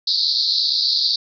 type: band-pass noise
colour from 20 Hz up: pink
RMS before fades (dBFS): -19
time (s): 0.07-1.16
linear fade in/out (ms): 5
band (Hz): 3900 to 4900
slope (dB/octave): 96
effects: none